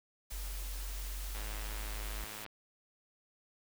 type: noise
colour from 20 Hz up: white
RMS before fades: -47 dBFS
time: 0.3-2.45 s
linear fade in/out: 10 ms
type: tone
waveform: sine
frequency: 46.25 Hz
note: F#1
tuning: in tune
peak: -38 dBFS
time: 0.32-2.24 s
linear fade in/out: 0 ms
type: click train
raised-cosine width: 0.3 ms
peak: -30 dBFS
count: 119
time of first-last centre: 1.35-2.463 s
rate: 106 Hz
effects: none